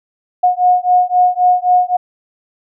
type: beating tone pair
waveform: sine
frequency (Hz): 722 / 725.8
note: F#5 / F#5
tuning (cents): -43 / -34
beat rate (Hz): 3.8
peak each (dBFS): -12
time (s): 0.43-1.97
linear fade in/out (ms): 10
effects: none